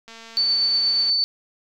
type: click train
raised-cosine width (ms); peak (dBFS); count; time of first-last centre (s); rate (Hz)
0.2; -25; 232; 0.08-1.098; 227
type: tone with tremolo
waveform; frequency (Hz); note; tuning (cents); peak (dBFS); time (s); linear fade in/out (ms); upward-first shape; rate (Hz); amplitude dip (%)
sine; 4516; C#8; +31; -16; 0.37-1.24; 0; triangle; 8.4; 25
effects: none